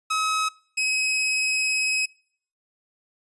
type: tone pair in turn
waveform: sawtooth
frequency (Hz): 1278 / 2547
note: D#6 / D#7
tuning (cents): +46 / +40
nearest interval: octave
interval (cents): 1194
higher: second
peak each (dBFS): -18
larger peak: neither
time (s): 0.1-0.49 / 0.77-2.06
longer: second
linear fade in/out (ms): 10
effects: noise-tail reverb RT60 0.6 s tail -26 dB re dry + resampled to 24000 Hz